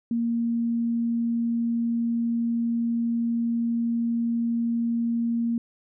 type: tone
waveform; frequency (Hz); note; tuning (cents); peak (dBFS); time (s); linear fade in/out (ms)
sine; 233.1; A#3; 0; -22; 0.11-5.58; 2
effects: none